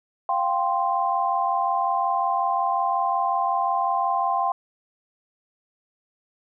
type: chord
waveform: sine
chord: F suspended second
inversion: none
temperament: equal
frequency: 698.5 / 784 / 1046.5 Hz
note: F5 / G5 / C6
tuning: 0 / 0 / 0 cents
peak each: -26 / -24 / -24 dBFS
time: 0.29-4.52 s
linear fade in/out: 2 ms
effects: none